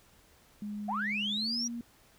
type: tone with pitch glide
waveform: sine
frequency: 207.7 to 235.8 Hz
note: G#3 to A#3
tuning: 0 to +20 cents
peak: -35 dBFS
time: 0.62-1.81 s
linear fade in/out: 2 ms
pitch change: +220 cents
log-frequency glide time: 1.34-1.56 s
type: linear sweep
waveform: sine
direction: up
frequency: 659.3 to 5830 Hz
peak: -30 dBFS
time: 0.88-1.68 s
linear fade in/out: 10 ms
effects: tanh soft clip ceiling -23 dBFS + pink hiss -62 dBFS RMS until 2.18 s